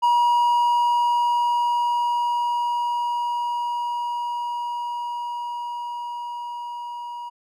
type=tone with level ramp; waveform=triangle; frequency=958 Hz; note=A#5; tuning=47 cents sharp; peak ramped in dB=-13 to -29 dBFS; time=0.02-7.3 s; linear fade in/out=20 ms; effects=none